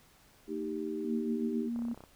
sine chord, Eb major, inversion second, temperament equal with one note detuned, 227.4 / 311.1 / 392 Hz, Bb3 / Eb4 / G4, -43 / 0 / 0 cents, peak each -40 / -37 / -37 dBFS, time 0.47-1.7 s, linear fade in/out 50 ms
sine tone with pitch glide, 233.1 to 235.3 Hz, A#3 to A#3, 0 to +16 cents, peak -32 dBFS, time 1.04-1.94 s, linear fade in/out 10 ms, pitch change +16 cents, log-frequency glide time 1.28-1.36 s
clicks, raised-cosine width 1 ms, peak -35 dBFS, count 10, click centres 1.761 / 1.791 / 1.821 / 1.852 / 1.884 / 1.914 / 1.945 / 1.976 / 2.006 / 2.038 s
effects pink hiss -62 dBFS RMS until 2.15 s

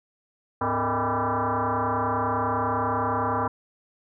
sine tone with frequency modulation, 105.1 Hz, G#2, 21 cents sharp, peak -22 dBFS, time 0.61-3.48 s, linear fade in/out 5 ms, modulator 180 Hz, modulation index 6.8, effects none

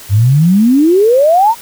sine exponential sweep, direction up, 94.5 to 960 Hz, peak -5 dBFS, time 0.09-1.55 s, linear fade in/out 50 ms, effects white hiss -33 dBFS RMS until 1.61 s

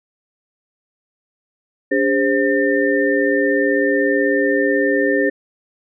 sine tone cluster, 286.4 / 404.6 / 525 / 1804 Hz, D4 / G#4 / C5 / A6, -43 / -45 / +6 / +43 cents, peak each -19 / -19 / -19 / -20 dBFS, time 1.91-5.3 s, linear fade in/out 10 ms, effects none

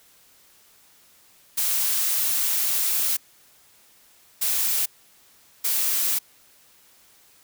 blue noise bursts at uneven times, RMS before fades -23 dBFS, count 3, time 1.57-3.17 / 4.41-4.86 / 5.64-6.19 s, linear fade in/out 10 ms, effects white hiss -56 dBFS RMS until 7.43 s

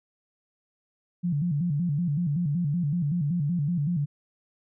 sine tone with vibrato, 159.1 Hz, D#3, 39 cents sharp, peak -23 dBFS, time 1.23-4.06 s, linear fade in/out 20 ms, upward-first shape square, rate 5.3 Hz, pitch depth 170 cents each way, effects none

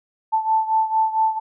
sine beating tone pair, 880 / 884.4 Hz, A5 / A5, 0 / +9 cents, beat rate 4.4 Hz, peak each -18 / -22 dBFS, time 0.32-1.4 s, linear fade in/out 20 ms, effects none

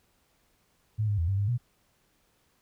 sine tone with pitch steps, 107.7 / 103 / 83.1 / 97.7 / 101.3 / 121.3 Hz, A2 / G#2 / E2 / G2 / G#2 / B2, -37 / -14 / +15 / -5 / -43 / -31 cents, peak -24 dBFS, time 0.98-1.58 s, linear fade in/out 20 ms, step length 100 ms, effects pink hiss -69 dBFS RMS until 2.61 s

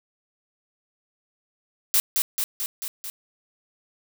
blue noise with echo, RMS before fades -19 dBFS, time 1.94-2 s, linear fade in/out 0 ms, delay 220 ms, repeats 5, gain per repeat -3 dB, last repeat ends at 3.1 s, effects none

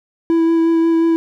triangle tone with vibrato, 330 Hz, E4, 2 cents sharp, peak -9 dBFS, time 0.3-1.16 s, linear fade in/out 0 ms, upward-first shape sine, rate 5.6 Hz, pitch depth 12 cents each way, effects none

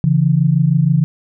sine tone pair together, 139.5 / 165.89 Hz, C#3 / E3, +11 / +11 cents, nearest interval minor third, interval 300 cents, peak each -13 dBFS, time 0.04-1.04 s, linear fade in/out 0 ms, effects none

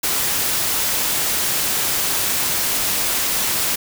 white noise, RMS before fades -20 dBFS, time 0.03-3.76 s, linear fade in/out 10 ms, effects none

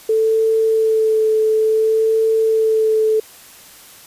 sine tone with vibrato, 440 Hz, A4, in tune, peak -12 dBFS, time 0.09-3.2 s, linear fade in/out 5 ms, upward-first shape sine, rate 0.57 Hz, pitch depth 16 cents each way, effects white hiss -42 dBFS RMS until 4.06 s + resampled to 32000 Hz

